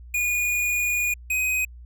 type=tone pair in turn; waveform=square; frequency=2447 / 2510 Hz; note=D#7 / D#7; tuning=-29 / +15 cents; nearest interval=unison; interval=44 cents; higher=second; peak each=-22 dBFS; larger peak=neither; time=0.14-1.14 / 1.3-1.65 s; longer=first; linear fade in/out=5 ms; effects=added 60 Hz sine -40 dBFS peak until 1.85 s